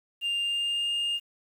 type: tone with pitch glide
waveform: sine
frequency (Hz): 2800 to 2823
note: F7 to F7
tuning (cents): +4 to +18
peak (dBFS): -23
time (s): 0.21-1.2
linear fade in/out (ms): 50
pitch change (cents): +14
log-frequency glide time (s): 0.43-0.93
effects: tanh soft clip ceiling -25 dBFS + 9-bit